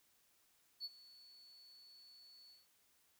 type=tone with ADSR envelope; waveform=sine; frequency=4435 Hz; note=C#8; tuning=in tune; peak=-38 dBFS; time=0.8-2.67 s; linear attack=47 ms; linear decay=34 ms; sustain=-21 dB; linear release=170 ms; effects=tanh soft clip ceiling -40 dBFS + white hiss -74 dBFS RMS until 3.19 s